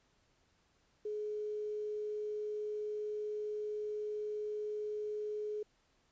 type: tone with quantisation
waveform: sine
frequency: 422.2 Hz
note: G#4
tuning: 29 cents sharp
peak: -36 dBFS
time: 1.05-5.63 s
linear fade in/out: 5 ms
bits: 11
effects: pink hiss -73 dBFS RMS until 6.11 s + resampled to 16000 Hz